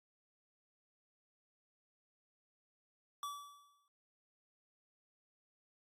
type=tone with exponential decay; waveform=square; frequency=1151 Hz; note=D6; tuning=35 cents flat; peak=-39 dBFS; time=3.23-3.88 s; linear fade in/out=1 ms; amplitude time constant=140 ms; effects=AAC 64 kbps